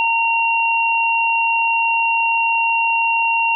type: tone pair together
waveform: sine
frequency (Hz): 918.7 / 2753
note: A#5 / F7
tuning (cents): -25 / -25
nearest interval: octave + perfect fifth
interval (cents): 1900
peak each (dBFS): -17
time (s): 0-3.55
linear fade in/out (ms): 0
effects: none